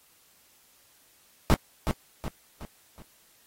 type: noise with echo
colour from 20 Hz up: brown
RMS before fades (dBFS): -18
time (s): 1.5-1.54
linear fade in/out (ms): 0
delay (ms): 370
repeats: 4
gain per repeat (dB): -7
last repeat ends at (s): 3.02
effects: white hiss -61 dBFS RMS until 3.46 s + AAC 48 kbps

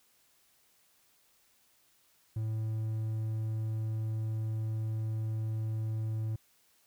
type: tone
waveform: triangle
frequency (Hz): 110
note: A2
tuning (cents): 0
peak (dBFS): -29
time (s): 2.36-6.36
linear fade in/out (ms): 5
effects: white hiss -68 dBFS RMS until 6.86 s

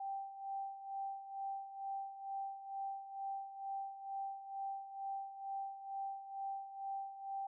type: tone with tremolo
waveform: sine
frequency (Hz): 784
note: G5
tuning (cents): 0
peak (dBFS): -38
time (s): 0-7.47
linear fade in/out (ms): 5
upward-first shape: sine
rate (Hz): 2.2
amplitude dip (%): 70
effects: none

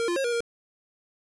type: tone with pitch steps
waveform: square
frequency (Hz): 463.7 / 347.6 / 540 / 476.6 / 468.3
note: A#4 / F4 / C#5 / A#4 / A#4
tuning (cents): -9 / -8 / -45 / +38 / +8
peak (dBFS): -25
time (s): 0-0.405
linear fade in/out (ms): 0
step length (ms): 81
effects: resampled to 24000 Hz

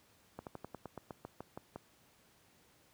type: slowing click train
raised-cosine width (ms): 1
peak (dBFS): -29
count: 12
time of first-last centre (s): 0.39-1.76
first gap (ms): 78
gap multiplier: 1.09
effects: pink hiss -67 dBFS RMS until 2.93 s + high-pass 80 Hz 12 dB/octave

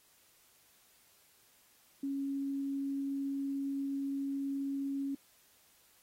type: tone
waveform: sine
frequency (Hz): 276.2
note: C#4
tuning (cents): -6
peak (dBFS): -33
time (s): 2.03-5.15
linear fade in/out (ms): 5
effects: white hiss -66 dBFS RMS until 6.02 s + AAC 48 kbps

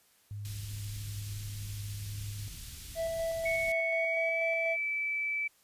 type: tone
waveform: sine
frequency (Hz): 102.8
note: G#2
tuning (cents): -17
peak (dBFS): -37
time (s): 0.31-2.48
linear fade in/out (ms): 0
type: band-stop noise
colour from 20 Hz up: pink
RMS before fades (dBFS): -45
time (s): 0.45-3.72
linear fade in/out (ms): 0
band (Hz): 130 to 3400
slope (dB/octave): 12
type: tone with tremolo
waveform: triangle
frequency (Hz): 659.3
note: E5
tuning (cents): 0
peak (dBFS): -28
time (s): 2.95-4.77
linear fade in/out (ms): 50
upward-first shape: square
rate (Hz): 4.1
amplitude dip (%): 25
type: tone with pitch glide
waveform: sine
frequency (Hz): 2217 to 2311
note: C#7 to D7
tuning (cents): 0 to -28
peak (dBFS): -30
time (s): 3.45-5.48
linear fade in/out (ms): 10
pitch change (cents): +72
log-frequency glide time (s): 3.91-4.44
effects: white hiss -66 dBFS RMS until 5.63 s + resampled to 32000 Hz

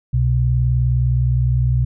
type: tone pair together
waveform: sine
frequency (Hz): 65.41 / 124.98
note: C2 / B2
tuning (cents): 0 / +21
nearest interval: major seventh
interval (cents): 1121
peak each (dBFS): -18 / -15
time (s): 0.13-1.85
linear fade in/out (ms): 10
effects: none

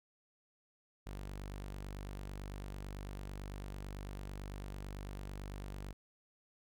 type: tone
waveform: sawtooth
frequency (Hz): 49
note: G1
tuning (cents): 0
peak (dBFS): -39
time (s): 1.06-5.93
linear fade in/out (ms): 10
effects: none

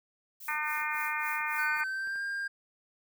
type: noise with tremolo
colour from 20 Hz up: violet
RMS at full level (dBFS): -44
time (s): 0.4-1.81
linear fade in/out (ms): 5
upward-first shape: sine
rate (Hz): 3.6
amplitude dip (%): 90
type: harmonic tone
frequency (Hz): 302.7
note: D#4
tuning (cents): -48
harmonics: 3 / 4 / 5 / 6 / 7 / 8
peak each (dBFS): -37 / -37 / -37 / -37 / -37 / -37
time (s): 0.48-1.84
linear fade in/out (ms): 5
type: clicks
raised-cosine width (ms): 0.5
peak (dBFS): -39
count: 11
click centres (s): 0.51 / 0.553 / 0.777 / 0.816 / 0.95 / 1.408 / 1.722 / 1.768 / 1.807 / 2.073 / 2.158
type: tone with pitch glide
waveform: triangle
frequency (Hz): 1513 to 1603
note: F#6 to G6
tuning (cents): +38 to +38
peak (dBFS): -30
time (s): 1.58-2.48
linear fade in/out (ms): 10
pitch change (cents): +100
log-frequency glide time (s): 1.71-2.22
effects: none

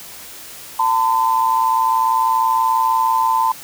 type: tone pair together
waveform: sine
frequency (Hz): 897 / 1017.3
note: A5 / C6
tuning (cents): +33 / -49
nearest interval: major second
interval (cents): 218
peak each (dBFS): -16 / -16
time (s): 0.79-3.52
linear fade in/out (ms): 5
effects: white hiss -36 dBFS RMS until 3.63 s

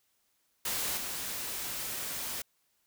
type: noise with level steps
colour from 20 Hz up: white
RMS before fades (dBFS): -33 / -37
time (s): 0.65-2.42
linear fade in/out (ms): 5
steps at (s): 0.97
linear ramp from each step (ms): 2
effects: white hiss -74 dBFS RMS until 2.86 s

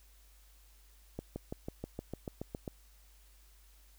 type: accelerating click train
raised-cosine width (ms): 2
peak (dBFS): -25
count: 11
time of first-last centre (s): 1.19-2.678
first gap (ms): 170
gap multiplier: 0.97
effects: added 50 Hz sine -59 dBFS peak until 3.98 s + white hiss -66 dBFS RMS until 3.98 s

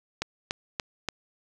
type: click train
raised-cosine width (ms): 0.2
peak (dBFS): -11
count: 4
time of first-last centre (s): 0.22-1.087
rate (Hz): 3.46
effects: none

